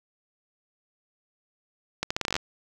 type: accelerating click train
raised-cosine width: 0.2 ms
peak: -9 dBFS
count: 11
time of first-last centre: 2.03-2.365 s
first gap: 75 ms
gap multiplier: 0.8
effects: 7-bit